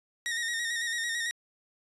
sawtooth tone with vibrato, 1864.7 Hz, A#6, in tune, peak -26 dBFS, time 0.26-1.31 s, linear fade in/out 0 ms, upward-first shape square, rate 9 Hz, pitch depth 35 cents each way, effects resampled to 24000 Hz

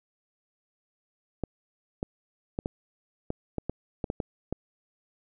clicks, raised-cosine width 2 ms, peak -16 dBFS, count 11, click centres 1.437 / 2.029 / 2.589 / 2.659 / 3.304 / 3.583 / 3.696 / 4.042 / 4.101 / 4.202 / 4.526 s, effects none

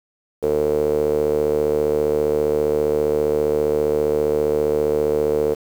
sawtooth tone with band-pass filter, 75 Hz, D2, 37 cents sharp, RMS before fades -19 dBFS, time 0.42-5.55 s, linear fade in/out 20 ms, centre 460 Hz, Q 7.9, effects 7-bit

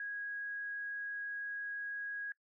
sine tone, 1651 Hz, G#6, 11 cents flat, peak -38 dBFS, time 0-2.32 s, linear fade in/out 2 ms, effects noise-tail reverb RT60 0.1 s tail -21 dB re dry

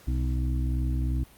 harmonic tone, 62.9 Hz, B1, 32 cents sharp, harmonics 1 / 2 / 4 / 5, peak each -25 / -31 / -37 / -39 dBFS, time 0.07-1.24 s, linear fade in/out 10 ms, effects pink hiss -54 dBFS RMS until 1.37 s + Opus 48 kbps

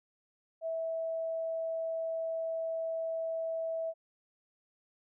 sine tone, 653 Hz, E5, 17 cents flat, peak -32 dBFS, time 0.61-3.94 s, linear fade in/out 50 ms, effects none

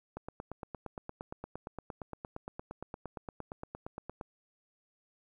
click train, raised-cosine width 1 ms, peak -26 dBFS, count 36, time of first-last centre 0.17-4.212 s, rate 8.66 Hz, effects 11-bit

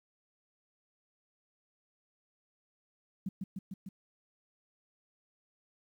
sine tone with echo, 190.7 Hz, G3, 47 cents flat, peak -32 dBFS, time 3.26-3.29 s, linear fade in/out 5 ms, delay 150 ms, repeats 4, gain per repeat -2 dB, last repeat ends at 3.89 s, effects 11-bit

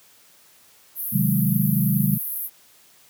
pink band-pass noise, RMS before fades -29 dBFS, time 0.95-2.5 s, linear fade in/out 50 ms, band 11000 to 16000 Hz, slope 96 dB/octave
sine chord, Ab dominant seventh, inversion first, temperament equal, 130.81 / 155.56 / 185 / 207.7 Hz, C3 / Eb3 / Gb3 / Ab3, 0 / 0 / 0 / 0 cents, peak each -23 dBFS, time 1.12-2.18 s, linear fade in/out 20 ms
effects white hiss -54 dBFS RMS until 3.09 s + high-pass 80 Hz 12 dB/octave

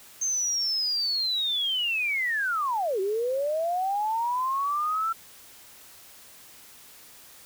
sine linear two-way sweep, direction down then up, 6360 to 371.2 to 1351 Hz, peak -24 dBFS, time 0.21-5.13 s, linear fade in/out 10 ms, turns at 3 s, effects white hiss -50 dBFS RMS until 7.45 s

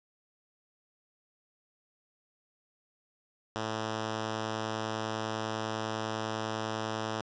5% pulse tone, 110 Hz, A2, in tune, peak -21 dBFS, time 3.56-7.21 s, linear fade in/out 0 ms, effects resampled to 16000 Hz + 10-bit

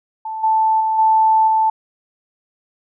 sine tone with level steps, 880 Hz, A5, in tune, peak -23 / -12 / -15 / -10 / -12 dBFS, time 0.25-1.7 s, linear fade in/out 5 ms, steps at 0.43 / 0.8 / 0.98 / 1.47 s, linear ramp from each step 10 ms, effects none

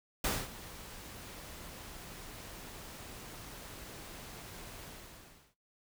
pink noise with ADSR envelope, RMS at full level -31 dBFS, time 0.24-5.55 s, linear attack 5 ms, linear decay 230 ms, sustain -17 dB, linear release 720 ms, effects noise-tail reverb RT60 0.3 s tail -23 dB re dry

